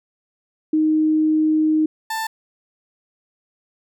sine / 30% pulse tone pair in turn, 311.1 / 887.8 Hz, D#4 / A5, 0 / +15 cents, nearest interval octave + tritone, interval 1815 cents, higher second, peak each -14 / -20 dBFS, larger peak first, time 0.73-1.86 / 2.1-2.27 s, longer first, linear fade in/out 5 ms, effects none

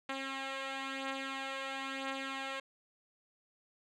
5% pulse beating tone pair, 268.7 / 269.7 Hz, C4 / C#4, +46 / -47 cents, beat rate 1 Hz, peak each -32 / -27 dBFS, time 0.09-2.6 s, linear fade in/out 5 ms, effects low-pass 5000 Hz 12 dB/octave

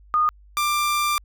sine / sawtooth tone pair in turn, 1228 / 1185.5 Hz, D#6 / D6, -23 / +16 cents, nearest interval minor second, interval 61 cents, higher first, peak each -16 dBFS, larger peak neither, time 0.14-0.29 / 0.57-1.18 s, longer second, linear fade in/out 0 ms, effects added 50 Hz sine -47 dBFS peak until 1.24 s

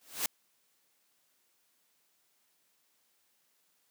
white noise with exponential growth, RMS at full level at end -28 dBFS, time 0.01-0.26 s, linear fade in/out 2 ms, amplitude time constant 54 ms, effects white hiss -73 dBFS RMS until 3.9 s + high-pass 150 Hz 12 dB/octave

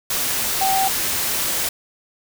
sine tone in noise, 771 Hz, G5, 29 cents flat, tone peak -17 dBFS, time 0.61-0.88 s, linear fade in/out 5 ms, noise white, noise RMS -22 dBFS, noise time 0.1-1.69 s, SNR +2 dB, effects none

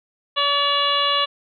harmonic tone with a mistuned harmonic, 570 Hz, C#5, 48 cents sharp, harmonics 1 / 2 / 3 / 4 / 5 / 6 / 7, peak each -27 / -21 / -30 / -33 / -22 / -24 / -28 dBFS, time 0.36-1.26 s, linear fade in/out 20 ms, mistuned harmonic 3, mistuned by +17 cents, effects none

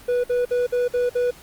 triangle tone bursts, 490 Hz, B4, 14 cents flat, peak -16 dBFS, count 6, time 0.08-1.31 s, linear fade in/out 10 ms, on 160 ms, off 54 ms, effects pink hiss -46 dBFS RMS until 1.42 s + Opus 48 kbps

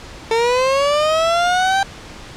30% pulse linear sweep, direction up, 446.9 to 790 Hz, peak -11 dBFS, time 0.31-1.83 s, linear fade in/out 2 ms, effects pink hiss -36 dBFS RMS until 2.36 s + low-pass 6000 Hz 12 dB/octave

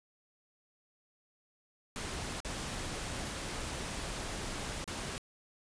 pink noise with dropouts, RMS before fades -39 dBFS, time 1.96-5.18 s, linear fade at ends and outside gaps 0 ms, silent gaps 2.403-2.448 / 4.842-4.877 s, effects resampled to 22050 Hz

